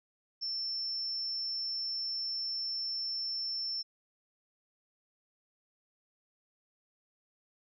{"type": "tone", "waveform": "sine", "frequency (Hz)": 5370, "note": "E8", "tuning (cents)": 31, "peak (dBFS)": -33, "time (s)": [0.41, 3.83], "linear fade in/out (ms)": 20, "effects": []}